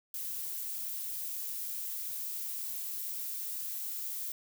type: noise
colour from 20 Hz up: violet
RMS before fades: -38 dBFS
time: 0.14-4.32 s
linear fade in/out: 2 ms
effects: none